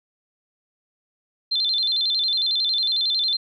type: tone with vibrato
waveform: sine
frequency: 3834 Hz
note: A#7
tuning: 48 cents sharp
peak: -19 dBFS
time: 1.51-3.37 s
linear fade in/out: 10 ms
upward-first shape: square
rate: 11 Hz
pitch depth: 140 cents each way
effects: none